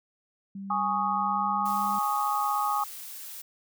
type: tone with pitch glide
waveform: sine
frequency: 196 to 201.2 Hz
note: G3 to G3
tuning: 0 to +45 cents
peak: -35 dBFS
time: 0.55-1.99 s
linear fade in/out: 5 ms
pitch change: +45 cents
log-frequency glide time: 1.09-1.77 s
type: chord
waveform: sine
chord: Ab suspended fourth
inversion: none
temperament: equal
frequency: 830.6 / 1108.7 / 1244.5 Hz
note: Ab5 / Db6 / Eb6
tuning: 0 / 0 / 0 cents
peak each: -28 / -30 / -29 dBFS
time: 0.7-2.84 s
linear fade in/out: 5 ms
type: noise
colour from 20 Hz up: blue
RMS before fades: -41 dBFS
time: 1.65-3.42 s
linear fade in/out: 10 ms
effects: none